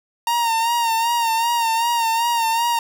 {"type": "tone with vibrato", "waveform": "45% pulse", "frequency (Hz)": 925, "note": "A#5", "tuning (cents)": -14, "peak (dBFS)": -17, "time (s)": [0.27, 2.79], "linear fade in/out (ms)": 2, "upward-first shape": "sine", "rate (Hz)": 2.6, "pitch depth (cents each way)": 48, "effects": []}